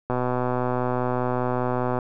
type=click train; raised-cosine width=1 ms; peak=-11 dBFS; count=237; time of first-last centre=0.1-1.988 s; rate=125 Hz; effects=none